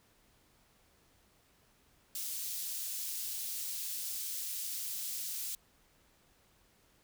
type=high-pass noise; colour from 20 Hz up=white; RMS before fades=-39 dBFS; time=2.15-5.55 s; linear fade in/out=2 ms; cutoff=4200 Hz; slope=12 dB/octave; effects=pink hiss -68 dBFS RMS until 7.03 s